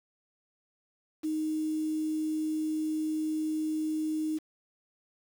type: tone with quantisation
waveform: sine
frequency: 311.1 Hz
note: D#4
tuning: in tune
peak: -28 dBFS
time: 1.23-4.39 s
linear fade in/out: 20 ms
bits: 8
effects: none